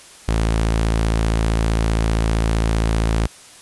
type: tone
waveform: sawtooth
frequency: 55.3 Hz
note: A1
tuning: 9 cents sharp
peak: -12 dBFS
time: 0.28-3.27 s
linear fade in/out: 5 ms
effects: white hiss -43 dBFS RMS until 3.61 s + resampled to 24000 Hz